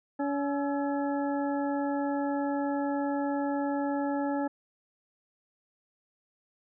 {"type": "harmonic tone with a mistuned harmonic", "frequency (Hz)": 283.2, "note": "C#4", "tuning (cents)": 37, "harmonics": [1, 2, 3, 5, 6], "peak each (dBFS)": [-29, -34, -34, -44, -44], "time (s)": [0.19, 4.48], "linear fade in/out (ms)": 10, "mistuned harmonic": 5, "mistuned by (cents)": -110, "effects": []}